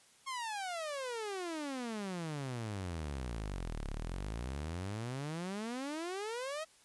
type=exponential two-way sweep; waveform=sawtooth; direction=down then up; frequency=1094 to 34.1 to 651 Hz; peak=-34 dBFS; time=0.26-6.65 s; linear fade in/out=20 ms; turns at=3.88 s; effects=white hiss -64 dBFS RMS until 6.84 s + resampled to 24000 Hz